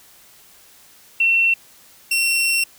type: tone pair in turn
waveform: sine / sawtooth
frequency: 2710 / 2722 Hz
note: E7 / F7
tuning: +47 / -45 cents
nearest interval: unison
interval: 8 cents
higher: second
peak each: -13 dBFS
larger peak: neither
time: 1.2-1.54 / 2.11-2.64 s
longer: second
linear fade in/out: 5 ms
effects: white hiss -49 dBFS RMS until 2.78 s